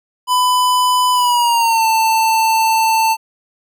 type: tone with pitch glide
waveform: square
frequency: 1000 to 890.9 Hz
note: B5 to A5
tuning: +21 to +21 cents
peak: -12 dBFS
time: 0.27-3.17 s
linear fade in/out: 50 ms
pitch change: -200 cents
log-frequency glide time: 1.13-1.86 s
effects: none